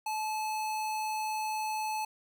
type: tone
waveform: square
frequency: 864 Hz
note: A5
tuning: 32 cents flat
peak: -32 dBFS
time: 0.06-2.05 s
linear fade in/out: 5 ms
effects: none